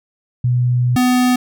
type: tone pair in turn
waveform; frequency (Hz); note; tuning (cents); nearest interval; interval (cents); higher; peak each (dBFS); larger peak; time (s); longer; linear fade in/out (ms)
sine / square; 123.47 / 250.1; B2 / B3; 0 / +22; octave; 1222; second; -12; neither; 0.44-0.96 / 0.96-1.36; first; 5
effects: none